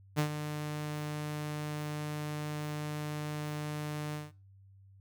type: tone with ADSR envelope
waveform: sawtooth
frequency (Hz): 150.2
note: D3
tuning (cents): +39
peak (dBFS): -21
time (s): 0.16-4.32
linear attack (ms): 30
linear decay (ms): 92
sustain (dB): -10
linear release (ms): 180
effects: noise-tail reverb RT60 0.3 s tail -18 dB re dry + added 97 Hz sine -55 dBFS peak until 5 s